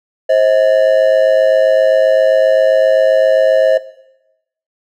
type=ring-modulated tone; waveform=triangle; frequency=583 Hz; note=D5; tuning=13 cents flat; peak=-3 dBFS; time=0.29-3.78 s; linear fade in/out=10 ms; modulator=53.8 Hz; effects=noise-tail reverb RT60 0.9 s tail -17 dB re dry